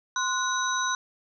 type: tone cluster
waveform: sine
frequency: 1035 / 1463 / 3852 / 6040 Hz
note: C6 / F#6 / B7 / F#8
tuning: -19 / -20 / -44 / +35 cents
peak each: -28 / -29 / -33 / -32 dBFS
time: 0.16-0.95 s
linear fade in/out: 2 ms
effects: none